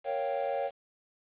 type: chord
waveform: triangle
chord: G half-diminished seventh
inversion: first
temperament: equal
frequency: 466.2 / 554.4 / 698.5 / 784 Hz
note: Bb4 / Db5 / F5 / G5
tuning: 0 / 0 / 0 / 0 cents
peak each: -36 / -30 / -34 / -34 dBFS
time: 0.04-0.71 s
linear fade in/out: 50 ms
effects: resampled to 8000 Hz + 9-bit